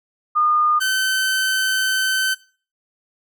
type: tone pair in turn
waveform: sine / sawtooth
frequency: 1219 / 1533 Hz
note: D#6 / G6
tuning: -36 / -39 cents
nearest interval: major third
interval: 397 cents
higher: second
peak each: -14 dBFS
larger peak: neither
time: 0.35-0.8 / 0.8-2.35 s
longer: second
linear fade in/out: 20 ms
effects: noise-tail reverb RT60 0.4 s tail -20 dB re dry